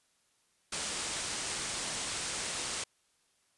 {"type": "low-pass noise", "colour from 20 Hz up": "white", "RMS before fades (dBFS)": -37, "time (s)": [0.72, 2.84], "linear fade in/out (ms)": 5, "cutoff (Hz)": 9600, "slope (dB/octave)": 96, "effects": ["white hiss -72 dBFS RMS until 3.57 s", "resampled to 24000 Hz"]}